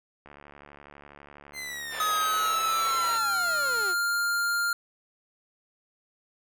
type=click train; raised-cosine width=0.5 ms; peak=-32 dBFS; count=258; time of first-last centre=0.26-3.824 s; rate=72.1 Hz
type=linear sweep; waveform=sawtooth; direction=down; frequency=2093 to 333.7 Hz; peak=-31 dBFS; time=1.53-3.95 s; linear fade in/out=50 ms
type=band-pass noise; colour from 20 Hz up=pink; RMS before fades=-39 dBFS; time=1.9-3.2 s; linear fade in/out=50 ms; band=470 to 3800 Hz; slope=24 dB/octave
type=tone with pitch glide; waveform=square; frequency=1262 to 1400.3 Hz; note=D#6 to F6; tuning=+24 to +4 cents; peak=-25 dBFS; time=2-4.73 s; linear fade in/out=2 ms; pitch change=+180 cents; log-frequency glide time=2.17-3.45 s
effects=none